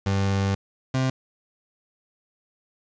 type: tone pair in turn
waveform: 30% pulse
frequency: 98 / 130.81 Hz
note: G2 / C3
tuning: 0 / 0 cents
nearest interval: perfect fourth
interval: 500 cents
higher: second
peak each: -18 dBFS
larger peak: neither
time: 0.06-0.55 / 0.94-1.1 s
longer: first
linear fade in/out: 5 ms
effects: resampled to 16000 Hz + 8-bit